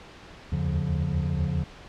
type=tone cluster; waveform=triangle; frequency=76.3 / 80.8 / 88.5 / 142.7 / 176.5 Hz; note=D#2 / E2 / F2 / D3 / F3; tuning=-33 / -34 / +23 / -49 / +19 cents; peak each=-31 / -29 / -30 / -26 / -28 dBFS; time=0.52-1.64 s; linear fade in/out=5 ms; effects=pink hiss -46 dBFS RMS until 1.88 s + low-pass 4000 Hz 12 dB/octave